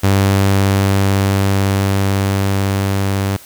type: tone with level ramp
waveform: sawtooth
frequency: 98 Hz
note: G2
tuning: in tune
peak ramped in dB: -6 to -11 dBFS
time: 0.03-3.37 s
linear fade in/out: 10 ms
effects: white hiss -40 dBFS RMS until 3.45 s